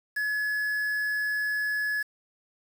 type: tone with quantisation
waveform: triangle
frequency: 1700 Hz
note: G#6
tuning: 40 cents sharp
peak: -24 dBFS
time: 0.16-2.03 s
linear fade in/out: 10 ms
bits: 7
effects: none